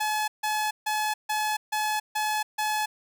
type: tone bursts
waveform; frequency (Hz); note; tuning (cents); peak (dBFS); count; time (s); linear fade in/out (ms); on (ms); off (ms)
sawtooth; 854; G#5; +48; -21; 7; 0-2.86; 10; 280; 150
effects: none